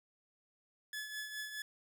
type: tone with tremolo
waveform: sawtooth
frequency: 1714 Hz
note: A6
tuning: 46 cents flat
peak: -35 dBFS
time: 0.93-1.62 s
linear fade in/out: 2 ms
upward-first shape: triangle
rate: 4.8 Hz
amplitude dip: 60%
effects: none